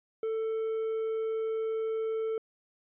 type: tone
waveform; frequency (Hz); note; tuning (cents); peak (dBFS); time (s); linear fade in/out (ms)
triangle; 443.8; A4; +15; -27; 0.23-2.38; 2
effects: resampled to 8000 Hz